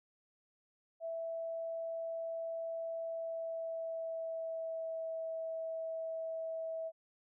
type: tone with pitch glide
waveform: sine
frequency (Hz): 659.3 to 650.2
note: E5 to E5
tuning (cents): 0 to -24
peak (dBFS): -37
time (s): 1-6.92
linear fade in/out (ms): 50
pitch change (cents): -24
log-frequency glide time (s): 3.02-5.11
effects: none